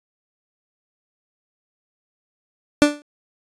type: tone with exponential decay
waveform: 30% pulse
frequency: 293.7 Hz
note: D4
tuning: in tune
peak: -4 dBFS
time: 2.82-3.02 s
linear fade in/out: 0 ms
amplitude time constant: 42 ms
effects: resampled to 22050 Hz